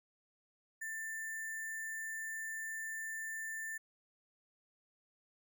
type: tone with sample-and-hold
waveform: sine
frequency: 1783 Hz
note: A6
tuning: 22 cents sharp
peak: -39 dBFS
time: 0.81-3.78 s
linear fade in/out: 10 ms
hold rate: 8820 Hz
effects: none